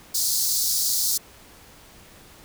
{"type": "high-pass noise", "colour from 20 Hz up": "pink", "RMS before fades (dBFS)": -23, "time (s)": [0.14, 1.18], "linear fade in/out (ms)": 10, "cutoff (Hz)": 4300, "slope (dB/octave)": 48, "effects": ["pink hiss -49 dBFS RMS until 2.44 s"]}